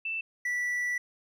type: tone pair in turn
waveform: sine / triangle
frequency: 2658 / 1960.9 Hz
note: E7 / B6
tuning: +14 / -13 cents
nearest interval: perfect fourth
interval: 527 cents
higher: first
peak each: -30 / -26 dBFS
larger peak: second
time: 0.05-0.21 / 0.45-0.98 s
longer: second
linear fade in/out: 5 ms
effects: none